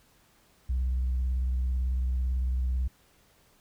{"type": "tone with vibrato", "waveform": "sine", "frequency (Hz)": 63.3, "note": "B1", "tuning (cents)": 43, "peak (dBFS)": -23, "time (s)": [0.69, 2.88], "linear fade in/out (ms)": 10, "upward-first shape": "square", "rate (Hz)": 18, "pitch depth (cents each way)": 46, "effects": ["tanh soft clip ceiling -23 dBFS", "pink hiss -63 dBFS RMS until 3.6 s"]}